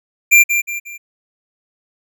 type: tone with echo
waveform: square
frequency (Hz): 2376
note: D7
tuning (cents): +20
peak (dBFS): -6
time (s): 0.31-0.44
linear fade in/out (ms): 20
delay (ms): 180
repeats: 3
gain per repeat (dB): -8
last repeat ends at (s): 0.98
effects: none